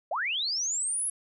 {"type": "linear sweep", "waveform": "sine", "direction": "up", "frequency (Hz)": [554.4, 10920], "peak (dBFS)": -27, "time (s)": [0.11, 1.1], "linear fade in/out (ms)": 5, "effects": []}